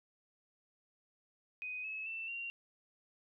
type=tone with pitch steps; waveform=sine; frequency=2500 / 2584 / 2670 / 2760 Hz; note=D#7 / E7 / E7 / F7; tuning=+8 / -35 / +22 / -21 cents; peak=-39 dBFS; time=1.62-2.5 s; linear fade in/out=0 ms; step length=220 ms; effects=none